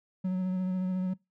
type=tone with vibrato; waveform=triangle; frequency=185 Hz; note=F#3; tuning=in tune; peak=-25 dBFS; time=0.24-1.14 s; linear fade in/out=10 ms; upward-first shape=sine; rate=14 Hz; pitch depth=19 cents each way; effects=noise-tail reverb RT60 0.2 s tail -22 dB re dry